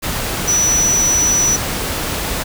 sine tone in noise, 5920 Hz, F#8, in tune, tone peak -12 dBFS, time 0.47-1.57 s, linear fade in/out 20 ms, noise pink, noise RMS -21 dBFS, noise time 0.02-2.44 s, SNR +6 dB, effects none

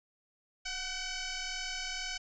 sine tone with frequency modulation, 1487 Hz, F#6, 8 cents sharp, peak -35 dBFS, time 0.65-2.18 s, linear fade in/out 10 ms, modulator 754 Hz, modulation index 6.3, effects none

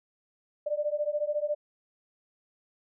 sine beating tone pair, 587.3 / 601.3 Hz, D5 / D5, 0 / +41 cents, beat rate 14 Hz, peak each -30 / -30 dBFS, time 0.66-1.55 s, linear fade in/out 10 ms, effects none

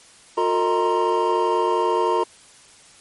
triangle tone cluster, 360.3 / 453.3 / 625 / 937 / 1047 Hz, F#4 / A#4 / D#5 / A#5 / C6, -46 / -48 / +8 / +9 / +1 cents, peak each -21 / -21 / -27 / -20 / -24 dBFS, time 0.37-2.24 s, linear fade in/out 10 ms, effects white hiss -49 dBFS RMS until 3 s + MP3 48 kbps

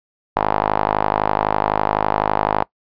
sawtooth tone with band-pass filter, 51.91 Hz, G#1, in tune, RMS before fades -19 dBFS, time 0.36-2.64 s, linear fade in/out 10 ms, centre 870 Hz, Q 2.9, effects noise-tail reverb RT60 0.1 s tail -22 dB re dry + resampled to 11025 Hz

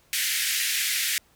pink band-pass noise, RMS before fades -26 dBFS, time 0.13-1.18 s, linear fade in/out 0 ms, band 1700 to 16000 Hz, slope 48 dB/octave, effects pink hiss -61 dBFS RMS until 1.35 s

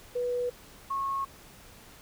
sine tone pair in turn, 490 / 1092.7 Hz, B4 / C#6, -14 / -25 cents, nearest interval octave + major second, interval 1389 cents, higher second, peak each -27 / -28 dBFS, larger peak first, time 0.15-0.5 / 0.9-1.25 s, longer neither, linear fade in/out 10 ms, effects pink hiss -52 dBFS RMS until 2.01 s

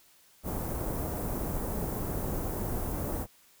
pink band-stop noise, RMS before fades -33 dBFS, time 0.43-3.27 s, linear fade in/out 50 ms, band 770 to 15000 Hz, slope 12 dB/octave, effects white hiss -61 dBFS RMS until 3.6 s

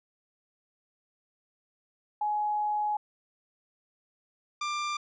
sine / sawtooth tone pair in turn, 840 / 1187.9 Hz, G#5 / D6, +19 / +19 cents, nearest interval tritone, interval 600 cents, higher second, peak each -26 / -26 dBFS, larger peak neither, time 2.21-2.97 / 4.61-4.97 s, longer first, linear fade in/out 5 ms, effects resampled to 16000 Hz

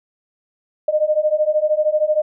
sine beating tone pair, 604 / 617 Hz, D5 / D#5, +48 / -15 cents, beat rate 13 Hz, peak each -18 / -17 dBFS, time 0.88-2.22 s, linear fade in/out 5 ms, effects none

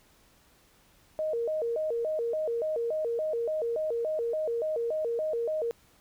sine tone with vibrato, 539 Hz, C#5, 49 cents flat, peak -27 dBFS, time 1.19-5.71 s, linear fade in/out 0 ms, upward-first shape square, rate 3.5 Hz, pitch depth 250 cents each way, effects pink hiss -62 dBFS RMS until 6 s

